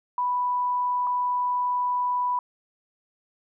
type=tone pair in turn; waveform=sine; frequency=987.8 / 987.8 Hz; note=B5 / B5; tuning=0 / 0 cents; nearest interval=unison; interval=0 cents; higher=neither; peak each=-22 dBFS; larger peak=neither; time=0.18-1.07 / 1.07-2.39 s; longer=second; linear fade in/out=2 ms; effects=none